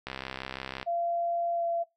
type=click train; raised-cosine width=0.3 ms; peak=-19 dBFS; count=51; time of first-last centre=0.07-0.829 s; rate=65.9 Hz
type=tone with pitch glide; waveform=sine; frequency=686 to 679.7 Hz; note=F5 to F5; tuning=-31 to -47 cents; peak=-27 dBFS; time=0.86-1.84 s; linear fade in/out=20 ms; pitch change=-16 cents; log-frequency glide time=1.54-1.64 s
effects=noise-tail reverb RT60 0.2 s tail -20 dB re dry